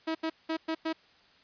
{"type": "tone bursts at uneven times", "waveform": "sawtooth", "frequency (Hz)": 321.6, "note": "E4", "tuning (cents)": -43, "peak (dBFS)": -25, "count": 5, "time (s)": [[0.07, 0.15], [0.23, 0.3], [0.49, 0.57], [0.68, 0.75], [0.85, 0.93]], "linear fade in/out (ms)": 10, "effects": ["white hiss -61 dBFS RMS until 1.43 s", "resampled to 11025 Hz"]}